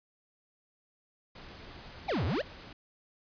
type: noise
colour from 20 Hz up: pink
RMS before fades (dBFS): -48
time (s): 1.35-2.73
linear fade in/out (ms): 5
type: exponential two-way sweep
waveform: square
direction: down then up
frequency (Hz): 892 to 74.6 to 688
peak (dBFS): -29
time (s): 2.08-2.42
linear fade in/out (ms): 10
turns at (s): 2.25
effects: resampled to 11025 Hz